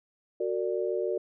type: chord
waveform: sine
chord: Gb augmented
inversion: none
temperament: equal with one note detuned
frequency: 370 / 456.8 / 587.3 Hz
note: Gb4 / Bb4 / D5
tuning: 0 / -35 / 0 cents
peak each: -30 / -31 / -33 dBFS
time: 0.4-1.18 s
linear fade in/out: 5 ms
effects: none